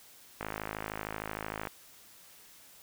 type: click train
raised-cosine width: 0.5 ms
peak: -20 dBFS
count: 68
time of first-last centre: 0.41-1.672 s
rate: 53.1 Hz
effects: white hiss -56 dBFS RMS until 2.82 s